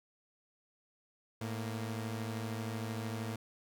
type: tone pair together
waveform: sawtooth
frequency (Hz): 109.7 / 232.4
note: A2 / A#3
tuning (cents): -5 / -5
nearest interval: octave + minor second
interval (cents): 1300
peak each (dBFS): -34 / -38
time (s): 1.41-3.36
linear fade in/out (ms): 5
effects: none